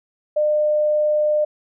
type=tone; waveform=sine; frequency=603 Hz; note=D5; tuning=46 cents sharp; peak=-15 dBFS; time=0.36-1.45 s; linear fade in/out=10 ms; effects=none